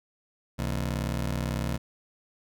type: ring-modulated tone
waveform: 25% pulse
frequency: 98 Hz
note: G2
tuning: in tune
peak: -21 dBFS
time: 0.58-1.78 s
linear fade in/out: 20 ms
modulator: 29.9 Hz
effects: none